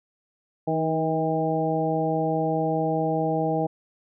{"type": "harmonic tone with a mistuned harmonic", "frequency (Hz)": 160, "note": "D#3", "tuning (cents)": 49, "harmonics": [1, 2, 3, 4, 5], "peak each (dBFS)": [-28, -28, -28, -28, -28], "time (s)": [0.67, 3.67], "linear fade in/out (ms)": 10, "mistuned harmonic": 2, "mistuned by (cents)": -26, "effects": []}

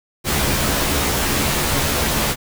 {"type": "noise with comb filter", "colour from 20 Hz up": "pink", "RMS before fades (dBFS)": -19, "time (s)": [0.24, 2.36], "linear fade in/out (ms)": 50, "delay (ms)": 14, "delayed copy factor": 0.65, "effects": []}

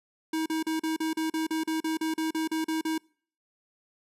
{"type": "tone bursts", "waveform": "square", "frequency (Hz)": 318.6, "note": "D#4", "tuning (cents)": 41, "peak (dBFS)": -27, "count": 16, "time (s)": [0.33, 2.98], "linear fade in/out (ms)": 5, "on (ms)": 130, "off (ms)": 38, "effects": ["noise-tail reverb RT60 0.5 s tail -26 dB re dry", "resampled to 32000 Hz"]}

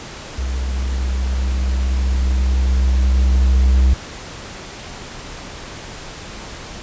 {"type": "tone with level ramp", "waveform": "triangle", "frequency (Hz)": 64.4, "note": "C2", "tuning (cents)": -27, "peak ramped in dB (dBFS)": [-17, -7], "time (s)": [0.38, 3.94], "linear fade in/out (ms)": 5, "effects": ["pink hiss -33 dBFS RMS until 6.82 s", "resampled to 16000 Hz"]}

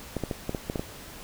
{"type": "clicks", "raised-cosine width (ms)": 2, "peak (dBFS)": -15, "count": 8, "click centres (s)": [0.167, 0.237, 0.312, 0.494, 0.548, 0.699, 0.758, 0.795], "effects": ["pink hiss -44 dBFS RMS until 1.23 s"]}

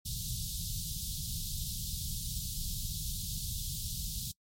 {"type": "band-stop noise", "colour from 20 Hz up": "pink", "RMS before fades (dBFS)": -37, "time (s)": [0.05, 4.32], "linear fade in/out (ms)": 10, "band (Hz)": [180, 3500], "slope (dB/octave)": 48, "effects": ["noise-tail reverb RT60 0.1 s tail -24 dB re dry", "MP3 64 kbps"]}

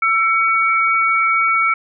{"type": "tone pair together", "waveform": "sine", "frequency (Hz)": [1336, 2249], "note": ["E6", "C#7"], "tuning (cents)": [23, 24], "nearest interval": "major sixth", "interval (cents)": 901, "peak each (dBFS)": [-15, -16], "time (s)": [0.02, 1.74], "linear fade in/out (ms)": 5, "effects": []}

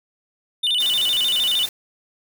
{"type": "tone with vibrato", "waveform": "triangle", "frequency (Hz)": 3268, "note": "G#7", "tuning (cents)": -29, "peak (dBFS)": -16, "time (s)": [0.63, 1.66], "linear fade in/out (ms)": 10, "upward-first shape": "square", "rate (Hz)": 13, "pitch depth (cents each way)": 170}
{"type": "noise", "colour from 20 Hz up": "white", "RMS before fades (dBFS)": -32, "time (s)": [0.8, 1.69], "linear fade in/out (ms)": 2}
{"effects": []}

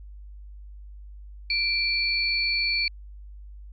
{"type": "tone pair together", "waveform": "sine", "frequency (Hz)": [2349, 4434], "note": ["D7", "C#8"], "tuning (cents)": [0, 0], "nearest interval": "major seventh", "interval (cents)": 1100, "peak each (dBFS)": -25, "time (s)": [1.5, 2.88], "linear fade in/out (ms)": 2, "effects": ["added 50 Hz sine -40 dBFS peak until 3.72 s"]}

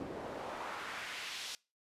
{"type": "noise with band-pass filter sweep", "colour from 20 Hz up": "pink", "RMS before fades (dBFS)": -43, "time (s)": [0, 1.55], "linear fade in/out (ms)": 0, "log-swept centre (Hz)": [350, 4600], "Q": 1.2, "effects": ["noise-tail reverb RT60 0.3 s tail -24 dB re dry", "resampled to 32000 Hz"]}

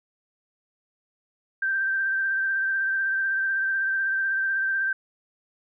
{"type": "tone with vibrato", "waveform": "sine", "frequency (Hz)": 1568, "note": "G6", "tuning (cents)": 0, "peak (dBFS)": -22, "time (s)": [1.62, 4.93], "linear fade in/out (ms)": 5, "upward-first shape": "triangle", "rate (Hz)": 16, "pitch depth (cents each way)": 28, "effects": []}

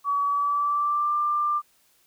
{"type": "tone with pitch glide", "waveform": "sine", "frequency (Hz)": [1137, 1188.7], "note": ["C#6", "D6"], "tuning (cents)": [44, 21], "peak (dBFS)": -21, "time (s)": [0.04, 1.62], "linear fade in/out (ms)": 50, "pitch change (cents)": 77, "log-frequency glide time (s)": [0.24, 1.15], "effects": ["white hiss -63 dBFS RMS until 2.06 s"]}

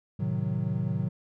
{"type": "chord", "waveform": "triangle", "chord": "A diminished seventh", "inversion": "none", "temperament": "equal", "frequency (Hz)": [110, 130.81, 155.56, 185], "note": ["A2", "C3", "Eb3", "Gb3"], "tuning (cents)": [0, 0, 0, 0], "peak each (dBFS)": -30, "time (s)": [0.19, 1.09], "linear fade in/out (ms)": 10, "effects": []}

